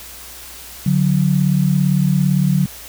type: tone pair together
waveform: sine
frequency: 145.77 / 183.5 Hz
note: D3 / F#3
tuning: -13 / -14 cents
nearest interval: major third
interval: 399 cents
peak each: -15 dBFS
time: 0.86-2.66 s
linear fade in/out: 5 ms
effects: added 60 Hz sine -44 dBFS peak until 2.88 s + white hiss -36 dBFS RMS until 2.88 s